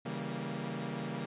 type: chord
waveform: sawtooth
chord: C# diminished seventh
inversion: none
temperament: equal with one note detuned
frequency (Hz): 138.59 / 162.36 / 196 / 233.1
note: C#3 / E3 / G3 / Bb3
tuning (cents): 0 / -26 / 0 / 0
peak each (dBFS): -38 / -38 / -38 / -37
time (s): 0.05-1.26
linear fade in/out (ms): 10
effects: resampled to 8000 Hz